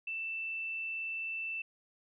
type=tone; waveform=sine; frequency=2661 Hz; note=E7; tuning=16 cents sharp; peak=-35 dBFS; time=0.07-1.62 s; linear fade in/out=5 ms; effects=none